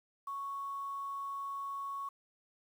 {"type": "tone with quantisation", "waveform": "sine", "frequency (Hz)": 1108.7, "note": "C#6", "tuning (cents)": 0, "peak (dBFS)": -37, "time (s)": [0.27, 2.09], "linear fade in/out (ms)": 5, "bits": 10, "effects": []}